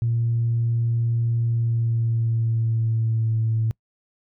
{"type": "tone with pitch glide", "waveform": "sine", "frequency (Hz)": [116.54, 111.99], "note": ["A#2", "A2"], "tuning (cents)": [0, 31], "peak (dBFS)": -18, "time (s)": [0.02, 3.71], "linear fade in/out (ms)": 0, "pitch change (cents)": -69, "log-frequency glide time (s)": [1.44, 3.31], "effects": ["noise-tail reverb RT60 0.1 s tail -26 dB re dry", "tanh soft clip ceiling -14 dBFS"]}